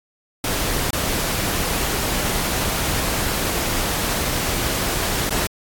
pink noise with dropouts, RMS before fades -22 dBFS, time 0.44-5.47 s, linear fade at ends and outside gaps 2 ms, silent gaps 0.906-0.93 / 5.295-5.306 s, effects AAC 64 kbps

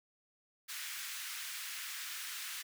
pink high-pass noise, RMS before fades -43 dBFS, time 0.68-2.63 s, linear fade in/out 20 ms, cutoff 1500 Hz, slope 24 dB/octave, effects none

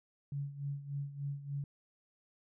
sine tone with tremolo, 141.4 Hz, C#3, 35 cents sharp, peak -34 dBFS, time 0.32-1.64 s, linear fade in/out 2 ms, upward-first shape sine, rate 3.4 Hz, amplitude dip 75%, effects none

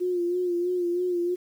sine tone with vibrato, 354.4 Hz, F4, 25 cents sharp, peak -23 dBFS, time 0-1.36 s, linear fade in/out 20 ms, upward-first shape sine, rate 3.1 Hz, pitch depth 43 cents each way, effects 9-bit

